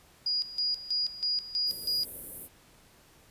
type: tone with tremolo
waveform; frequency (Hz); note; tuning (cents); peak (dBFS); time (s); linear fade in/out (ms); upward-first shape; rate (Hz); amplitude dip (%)
sine; 4882; D#8; -34; -26; 0.26-2.05; 5; square; 3.1; 80
type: band-stop noise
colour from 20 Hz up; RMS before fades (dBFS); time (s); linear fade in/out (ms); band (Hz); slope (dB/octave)
white; -40; 1.66-2.49; 50; 590 to 9400; 48
effects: pink hiss -59 dBFS RMS until 3.3 s + resampled to 32000 Hz